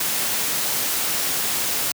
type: noise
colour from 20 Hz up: white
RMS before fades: -23 dBFS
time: 0-1.92 s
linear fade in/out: 5 ms
effects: high-pass 100 Hz 12 dB/octave